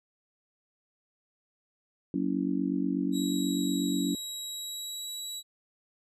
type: chord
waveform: sine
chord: F# dominant seventh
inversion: none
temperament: equal with one note detuned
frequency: 185 / 233.1 / 281.4 / 329.6 Hz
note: F#3 / A#3 / C#4 / E4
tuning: 0 / 0 / +26 / 0 cents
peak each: -32 / -35 / -29 / -35 dBFS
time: 2.14-4.15 s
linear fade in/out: 2 ms
type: tone with pitch glide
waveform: 25% pulse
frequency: 3857 to 3902 Hz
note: B7 to B7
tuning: -42 to -22 cents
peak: -31 dBFS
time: 3.12-5.43 s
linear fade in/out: 50 ms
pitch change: +20 cents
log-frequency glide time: 4.45-5.16 s
effects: none